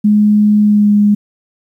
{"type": "tone with pitch glide", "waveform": "sine", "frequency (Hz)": [209.5, 206.6], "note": ["G#3", "G#3"], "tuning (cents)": [15, -9], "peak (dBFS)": -6, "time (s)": [0.04, 1.15], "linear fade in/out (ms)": 10, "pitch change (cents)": -24, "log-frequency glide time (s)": [0.61, 0.91], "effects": ["8-bit"]}